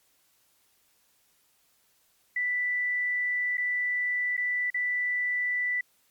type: tone with dropouts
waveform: sine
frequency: 1977 Hz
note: B6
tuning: 1 cent sharp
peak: -25 dBFS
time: 2.36-5.81 s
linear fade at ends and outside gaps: 5 ms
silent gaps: 3.572-3.579 / 4.368-4.376 / 4.703-4.743 s
effects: white hiss -67 dBFS RMS until 6.1 s + MP3 96 kbps